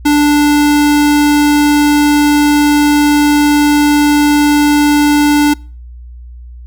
square tone, 293.7 Hz, D4, in tune, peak -7 dBFS, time 0.05-5.54 s, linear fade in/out 10 ms, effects noise-tail reverb RT60 0.4 s tail -26 dB re dry + added 60 Hz sine -28 dBFS peak until 6.66 s

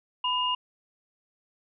sine tone pair together, 999.3 / 2838 Hz, B5 / F7, +20 / +27 cents, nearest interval octave + tritone, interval 1807 cents, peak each -27 dBFS, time 0.24-0.55 s, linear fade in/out 5 ms, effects none

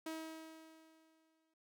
sawtooth tone with exponential decay, 319.9 Hz, D#4, 48 cents sharp, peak -37 dBFS, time 0.06-1.54 s, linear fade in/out 5 ms, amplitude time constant 320 ms, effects none

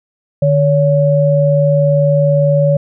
sine tone pair together, 149.65 / 565 Hz, D3 / C#5, +33 / +33 cents, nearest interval octave + major seventh, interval 2300 cents, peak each -11 dBFS, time 0.42-2.77 s, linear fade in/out 5 ms, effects none

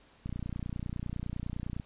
click train, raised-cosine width 5 ms, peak -24 dBFS, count 47, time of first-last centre 0.26-1.798 s, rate 29.9 Hz, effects pink hiss -61 dBFS RMS until 1.85 s + resampled to 8000 Hz

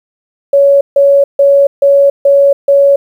sine tone bursts, 560 Hz, C#5, 18 cents sharp, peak -3 dBFS, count 6, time 0.53-2.96 s, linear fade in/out 5 ms, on 280 ms, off 150 ms, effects 7-bit

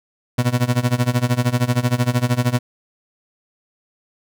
30% pulse tone with tremolo, 122.9 Hz, B2, 8 cents flat, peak -10 dBFS, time 0.38-2.59 s, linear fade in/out 5 ms, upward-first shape sine, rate 13 Hz, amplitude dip 90%, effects none

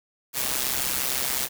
white noise with amplitude modulation, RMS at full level -23 dBFS, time 0.33-1.49 s, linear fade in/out 50 ms, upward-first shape sine, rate 131 Hz, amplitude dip 80%, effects none

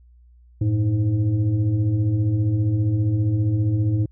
sine tone with frequency modulation, 110 Hz, A2, in tune, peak -17 dBFS, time 0.61-4.06 s, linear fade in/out 5 ms, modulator 205 Hz, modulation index 0.69, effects added 60 Hz sine -48 dBFS peak until 4.11 s

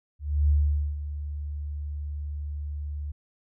sine tone with ADSR envelope, 73.42 Hz, D2, in tune, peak -17 dBFS, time 0.19-3.12 s, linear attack 300 ms, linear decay 470 ms, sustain -13 dB, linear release 10 ms, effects none

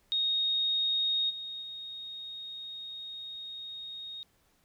sine tone with level steps, 3729 Hz, A#7, in tune, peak -26 / -37 / -39 dBFS, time 0.12-4.23 s, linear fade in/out 0 ms, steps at 1.29 / 1.61 s, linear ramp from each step 20 ms, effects pink hiss -69 dBFS RMS until 4.64 s

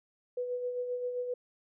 sine tone with tremolo, 493.9 Hz, B4, in tune, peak -30 dBFS, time 0.37-1.34 s, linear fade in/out 5 ms, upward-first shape sine, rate 7.6 Hz, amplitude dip 45%, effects none

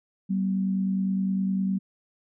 sine tone pair together, 191.68 / 241.5 Hz, G3 / B3, -39 / -39 cents, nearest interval major third, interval 400 cents, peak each -23 / -33 dBFS, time 0.29-1.79 s, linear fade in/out 20 ms, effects none

